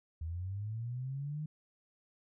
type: linear sweep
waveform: sine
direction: up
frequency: 77.78 to 155.56 Hz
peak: -36 dBFS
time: 0.21-1.46 s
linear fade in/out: 5 ms
effects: none